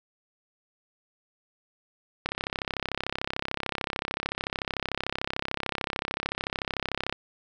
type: click train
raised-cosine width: 0.3 ms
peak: -12 dBFS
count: 164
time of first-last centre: 2.26-7.126 s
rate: 33.5 Hz
effects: none